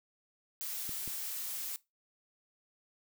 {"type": "noise", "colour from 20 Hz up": "blue", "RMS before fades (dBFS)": -39, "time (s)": [0.61, 1.76], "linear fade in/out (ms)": 0}
{"type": "clicks", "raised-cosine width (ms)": 3, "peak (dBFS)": -33, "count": 2, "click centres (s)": [0.893, 1.077]}
{"effects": ["noise-tail reverb RT60 0.2 s tail -19 dB re dry"]}